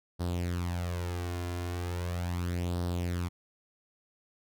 sawtooth tone with flanger, 87.8 Hz, F2, 10 cents sharp, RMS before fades -33 dBFS, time 0.19-3.29 s, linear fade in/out 20 ms, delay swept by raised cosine 0.21 to 2.91 ms, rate 0.38 Hz, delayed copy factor +0.65, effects none

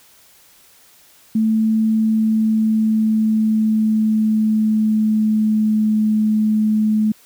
sine tone with pitch glide, 220 to 215.1 Hz, A3 to A3, 0 to -39 cents, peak -13 dBFS, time 1.35-7.12 s, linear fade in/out 5 ms, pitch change -39 cents, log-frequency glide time 1.84-5.96 s, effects white hiss -50 dBFS RMS until 7.25 s

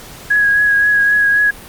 sine tone with vibrato, 1661.2 Hz, G#6, in tune, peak -9 dBFS, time 0.3-1.51 s, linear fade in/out 10 ms, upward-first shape triangle, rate 3.8 Hz, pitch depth 24 cents each way, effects pink hiss -35 dBFS RMS until 1.68 s + Opus 48 kbps

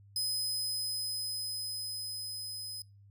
sawtooth tone with level ramp, 5040 Hz, D#8, 21 cents sharp, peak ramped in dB -28 to -37 dBFS, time 0.16-2.82 s, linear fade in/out 2 ms, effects noise-tail reverb RT60 0.3 s tail -25 dB re dry + added 100 Hz sine -55 dBFS peak until 3.1 s

